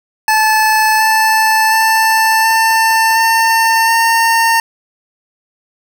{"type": "tone with pitch steps", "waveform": "25% pulse", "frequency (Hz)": [869, 877.6, 886.2, 895, 903.8, 912.7], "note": ["A5", "A5", "A5", "A5", "A5", "A#5"], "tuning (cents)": [-22, -5, 12, 29, 46, -37], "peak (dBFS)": -5, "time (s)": [0.28, 4.6], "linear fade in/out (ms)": 2, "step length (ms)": 720, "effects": []}